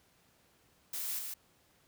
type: noise with echo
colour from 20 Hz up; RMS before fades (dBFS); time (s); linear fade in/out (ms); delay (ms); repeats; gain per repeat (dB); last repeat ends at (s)
blue; -38; 0.93-1.19; 5; 150; 1; -3; 1.34
effects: pink hiss -68 dBFS RMS until 1.87 s + high-pass 60 Hz 12 dB/octave